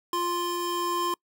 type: tone pair together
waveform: square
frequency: 349.2 / 1046.5 Hz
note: F4 / C6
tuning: 0 / 0 cents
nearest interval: octave + perfect fifth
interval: 1900 cents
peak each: -31 / -29 dBFS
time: 0.13-1.14 s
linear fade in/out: 2 ms
effects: noise-tail reverb RT60 0.1 s tail -26 dB re dry